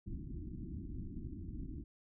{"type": "low-pass noise", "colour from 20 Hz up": "pink", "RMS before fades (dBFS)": -44, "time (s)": [0.06, 1.84], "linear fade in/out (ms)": 10, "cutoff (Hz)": 350, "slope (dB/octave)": 96, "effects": []}